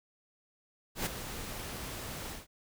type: noise with ADSR envelope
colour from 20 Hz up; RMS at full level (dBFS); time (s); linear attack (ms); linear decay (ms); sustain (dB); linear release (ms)
pink; -31; 0.95-2.47; 110; 14; -10; 160
effects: none